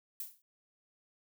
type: noise with exponential decay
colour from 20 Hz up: violet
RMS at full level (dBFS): -37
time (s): 0.2-0.42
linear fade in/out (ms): 2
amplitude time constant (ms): 47
effects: none